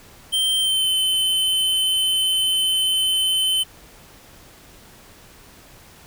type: tone with pitch glide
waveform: square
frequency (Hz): 3136 to 3059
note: G7 to G7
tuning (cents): 0 to -43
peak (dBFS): -18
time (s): 0.32-3.64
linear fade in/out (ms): 20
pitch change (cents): -43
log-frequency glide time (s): 0.59-0.88
effects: pink hiss -47 dBFS RMS until 6.06 s